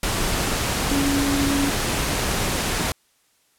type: tone in noise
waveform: sine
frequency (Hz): 280.1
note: C#4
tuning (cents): +18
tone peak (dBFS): -20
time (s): 0.91-1.7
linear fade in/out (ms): 2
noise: pink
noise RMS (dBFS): -23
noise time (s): 0.03-2.92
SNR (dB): 0
effects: white hiss -63 dBFS RMS until 3.58 s + low-pass 12000 Hz 12 dB/octave